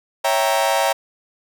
40% pulse chord, C# diminished seventh, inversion none, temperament equal, 554.4 / 659.3 / 784 / 932.3 Hz, C#5 / E5 / G5 / Bb5, 0 / 0 / 0 / 0 cents, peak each -21 dBFS, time 0.24-0.93 s, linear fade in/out 10 ms, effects none

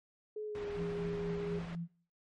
sine tone with pitch glide, 425.9 to 409.5 Hz, G#4 to G#4, +44 to -24 cents, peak -37 dBFS, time 0.36-1.59 s, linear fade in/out 5 ms, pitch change -68 cents, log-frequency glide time 0.46-0.66 s
pink low-pass noise, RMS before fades -47 dBFS, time 0.55-1.75 s, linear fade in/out 0 ms, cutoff 2500 Hz, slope 12 dB/octave
sine tone with tremolo, 169.5 Hz, E3, 49 cents sharp, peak -36 dBFS, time 0.76-1.88 s, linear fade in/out 50 ms, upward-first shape sine, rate 4.1 Hz, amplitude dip 55%
effects noise-tail reverb RT60 0.5 s tail -22 dB re dry + MP3 48 kbps

